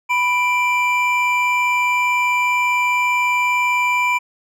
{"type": "tone pair together", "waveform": "triangle", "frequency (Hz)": [990.2, 2355], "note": ["B5", "D7"], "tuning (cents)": [4, 4], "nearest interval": "octave + minor third", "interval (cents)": 1500, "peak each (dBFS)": -16, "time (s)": [0.09, 4.19], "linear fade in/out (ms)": 20, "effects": []}